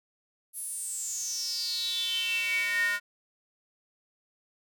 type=tone with high-pass filter sweep; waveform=square; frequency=205.2 Hz; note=G#3; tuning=21 cents flat; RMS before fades=-31 dBFS; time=0.53-3 s; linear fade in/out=50 ms; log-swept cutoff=11000 to 1600 Hz; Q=9.1; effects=none